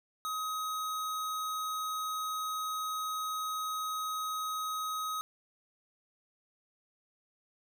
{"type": "tone", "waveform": "square", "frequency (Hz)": 1264, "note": "D#6", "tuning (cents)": 27, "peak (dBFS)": -34, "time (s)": [0.25, 5.21], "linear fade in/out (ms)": 0, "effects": []}